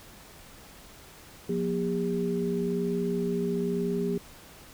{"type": "tone cluster", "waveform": "sine", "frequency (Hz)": [177.6, 238.6, 403.3], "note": ["F3", "A#3", "G4"], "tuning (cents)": [29, 41, 49], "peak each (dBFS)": [-30, -32, -29], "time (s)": [1.49, 4.18], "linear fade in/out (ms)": 5, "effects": ["pink hiss -50 dBFS RMS until 4.73 s"]}